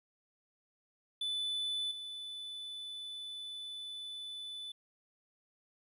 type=tone with level steps; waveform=triangle; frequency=3494 Hz; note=A7; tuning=13 cents flat; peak=-32 / -40 dBFS; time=1.21-4.72 s; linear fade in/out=5 ms; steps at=1.91 s; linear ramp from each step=5 ms; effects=resampled to 32000 Hz + 12-bit